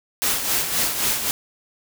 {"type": "noise with tremolo", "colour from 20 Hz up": "white", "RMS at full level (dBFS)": -20, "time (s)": [0.22, 1.31], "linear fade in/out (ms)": 0, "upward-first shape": "sine", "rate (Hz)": 3.8, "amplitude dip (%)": 55, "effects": []}